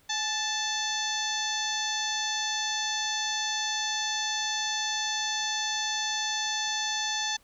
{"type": "harmonic tone with a mistuned harmonic", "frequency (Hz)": 880, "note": "A5", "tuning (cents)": 0, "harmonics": [1, 2, 3, 4, 5, 6, 7, 8], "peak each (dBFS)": [-35, -34, -41, -33, -36, -41, -34, -45], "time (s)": [0.09, 7.37], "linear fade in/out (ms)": 10, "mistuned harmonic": 1, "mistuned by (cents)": -69, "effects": ["pink hiss -62 dBFS RMS until 7.43 s"]}